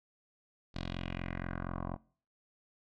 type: tone with low-pass filter sweep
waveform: 10% pulse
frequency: 44.2 Hz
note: F1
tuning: 22 cents sharp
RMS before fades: -39 dBFS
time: 0.74-1.97 s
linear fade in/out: 20 ms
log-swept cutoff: 4400 to 890 Hz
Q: 2.8
effects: noise-tail reverb RT60 0.5 s tail -24 dB re dry